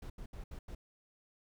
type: noise bursts at uneven times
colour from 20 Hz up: brown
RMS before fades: -45 dBFS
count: 5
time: 0.02-0.1 / 0.18-0.26 / 0.33-0.44 / 0.51-0.59 / 0.68-0.75 s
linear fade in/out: 5 ms
effects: none